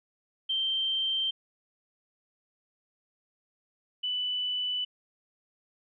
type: tone pair in turn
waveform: sine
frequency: 3136 / 2984 Hz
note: G7 / F#7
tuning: 0 / +14 cents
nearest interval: minor second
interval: 86 cents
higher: first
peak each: -26 / -28 dBFS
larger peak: first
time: 0.49-1.31 / 4.03-4.85 s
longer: neither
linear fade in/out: 10 ms
effects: none